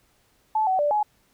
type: tone with pitch steps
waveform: sine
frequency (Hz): 868 / 753 / 587 / 842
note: A5 / F#5 / D5 / G#5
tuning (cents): -24 / +30 / -1 / +24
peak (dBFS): -19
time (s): 0.55-1.03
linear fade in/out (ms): 5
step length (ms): 120
effects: pink hiss -64 dBFS RMS until 1.33 s